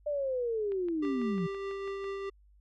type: linear sweep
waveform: sine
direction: down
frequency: 600 to 161.2 Hz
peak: -29 dBFS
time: 0.06-1.47 s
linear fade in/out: 10 ms
type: click train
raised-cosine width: 0.3 ms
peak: -34 dBFS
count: 9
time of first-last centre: 0.72-2.042 s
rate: 6.05 Hz
type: tone with tremolo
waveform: square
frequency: 393.5 Hz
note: G4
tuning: 7 cents sharp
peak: -34 dBFS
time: 1.02-2.3 s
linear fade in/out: 10 ms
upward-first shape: triangle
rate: 4.9 Hz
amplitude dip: 30%
effects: added 50 Hz sine -58 dBFS peak until 2.6 s + low-pass 3000 Hz 12 dB/octave